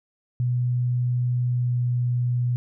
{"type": "tone with pitch glide", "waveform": "sine", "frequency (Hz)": [123.3, 122.59], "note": ["B2", "B2"], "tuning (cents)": [-2, -12], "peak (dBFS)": -20, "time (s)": [0.4, 2.56], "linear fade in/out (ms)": 0, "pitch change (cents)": -10, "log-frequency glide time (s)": [1.48, 1.8], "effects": []}